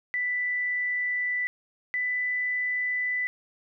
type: tone pair in turn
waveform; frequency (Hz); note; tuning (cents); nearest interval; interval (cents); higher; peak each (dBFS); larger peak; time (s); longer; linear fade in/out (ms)
sine; 1981 / 1991.6; B6 / B6; +5 / +14; unison; 9; second; -25; neither; 0.14-1.47 / 1.94-3.27; neither; 0
effects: none